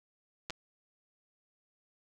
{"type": "clicks", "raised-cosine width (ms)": 0.2, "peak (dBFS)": -21, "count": 2, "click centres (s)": [0.499, 0.505], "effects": []}